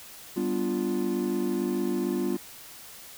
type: chord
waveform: triangle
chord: G dominant seventh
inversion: none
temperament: equal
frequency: 196 / 246.9 / 293.7 / 349.2 Hz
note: G3 / B3 / D4 / F4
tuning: 0 / 0 / 0 / 0 cents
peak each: -30 / -29 / -31 / -27 dBFS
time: 0.36-2.37 s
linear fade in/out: 10 ms
effects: white hiss -46 dBFS RMS until 3.17 s